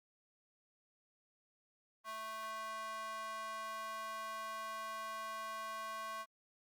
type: tone with high-pass filter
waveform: square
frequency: 220 Hz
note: A3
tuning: in tune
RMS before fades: -44 dBFS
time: 2.04-6.26 s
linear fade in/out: 50 ms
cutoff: 1000 Hz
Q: 3.7
effects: Opus 32 kbps